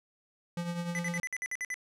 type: tone with tremolo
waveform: square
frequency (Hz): 172.6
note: F3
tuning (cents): -20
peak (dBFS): -31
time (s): 0.57-1.2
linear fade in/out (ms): 2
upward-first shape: triangle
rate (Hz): 10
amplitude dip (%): 60
type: tone bursts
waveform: square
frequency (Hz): 2003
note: B6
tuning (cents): +24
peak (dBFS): -33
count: 9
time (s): 0.95-1.742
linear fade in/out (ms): 0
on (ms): 40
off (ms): 54
effects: low-pass 10000 Hz 12 dB/octave

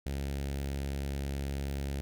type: tone with notch filter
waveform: sawtooth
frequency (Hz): 69.3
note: C#2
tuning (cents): 0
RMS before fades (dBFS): -35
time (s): 0.06-2.01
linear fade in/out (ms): 0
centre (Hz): 1100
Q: 1.2
effects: none

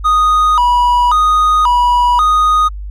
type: tone with vibrato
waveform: triangle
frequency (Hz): 1100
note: C#6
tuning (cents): -14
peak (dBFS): -6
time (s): 0.04-2.69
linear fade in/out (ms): 20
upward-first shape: square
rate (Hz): 0.93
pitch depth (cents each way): 210
effects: added 50 Hz sine -22 dBFS peak until 2.9 s

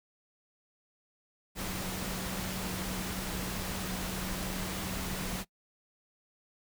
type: tone in noise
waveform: sine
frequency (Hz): 186.2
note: F#3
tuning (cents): +11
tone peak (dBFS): -39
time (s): 1.55-5.45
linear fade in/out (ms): 50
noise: pink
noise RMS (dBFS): -37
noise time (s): 1.55-5.45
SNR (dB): -5
effects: noise-tail reverb RT60 0.1 s tail -23 dB re dry

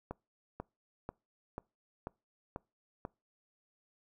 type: click train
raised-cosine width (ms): 1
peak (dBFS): -25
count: 7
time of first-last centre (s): 0.11-3.051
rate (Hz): 2.04
effects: noise-tail reverb RT60 0.3 s tail -26 dB re dry

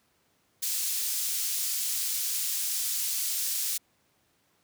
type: high-pass noise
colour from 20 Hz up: pink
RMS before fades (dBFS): -30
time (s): 0.62-3.78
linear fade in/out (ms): 10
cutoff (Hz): 5800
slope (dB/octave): 12
effects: pink hiss -69 dBFS RMS until 4.63 s + high-pass 100 Hz 12 dB/octave

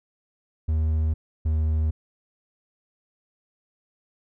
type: tone pair in turn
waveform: triangle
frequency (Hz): 78.6 / 78.2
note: D#2 / D#2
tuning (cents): +18 / +9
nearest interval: unison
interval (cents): 9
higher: first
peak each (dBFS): -18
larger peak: neither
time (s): 0.68-1.14 / 1.45-1.91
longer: neither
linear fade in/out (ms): 10
effects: none

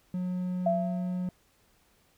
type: tone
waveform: triangle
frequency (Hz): 181.4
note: F#3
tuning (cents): -34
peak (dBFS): -27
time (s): 0.14-1.29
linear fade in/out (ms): 2
type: tone with exponential decay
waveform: sine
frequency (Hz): 674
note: E5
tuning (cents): +38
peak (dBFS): -21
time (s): 0.66-1.31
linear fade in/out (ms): 5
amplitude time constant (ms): 140
effects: pink hiss -66 dBFS RMS until 2.17 s

